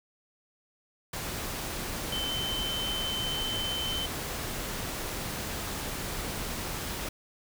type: tone in noise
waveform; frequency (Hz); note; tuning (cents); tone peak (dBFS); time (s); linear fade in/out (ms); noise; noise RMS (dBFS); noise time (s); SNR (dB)
sine; 3072; G7; -36; -31; 2.12-4.06; 5; pink; -35; 1.13-7.09; +1
effects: none